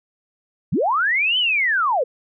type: linear two-way sweep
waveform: sine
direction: up then down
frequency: 104.9 to 3089 to 449 Hz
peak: -16 dBFS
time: 0.72-2.04 s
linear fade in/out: 10 ms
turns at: 1.38 s
effects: none